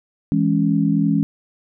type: chord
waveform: sine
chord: C# minor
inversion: first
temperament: equal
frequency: 164.81 / 207.7 / 277.2 Hz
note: E3 / G#3 / C#4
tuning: 0 / 0 / 0 cents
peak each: -19 dBFS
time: 0.32-1.23 s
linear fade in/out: 0 ms
effects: none